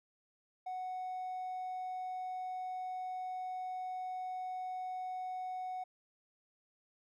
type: tone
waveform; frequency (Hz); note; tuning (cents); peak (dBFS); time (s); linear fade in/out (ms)
triangle; 740; F#5; 0; -35; 0.66-5.84; 10
effects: tanh soft clip ceiling -33 dBFS